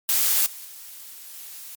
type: noise with level steps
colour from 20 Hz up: blue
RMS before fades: -20 / -39 / -41 / -39 dBFS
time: 0.09-1.75 s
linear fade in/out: 0 ms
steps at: 0.46 / 0.65 / 1.34 s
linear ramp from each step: 2 ms
effects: MP3 96 kbps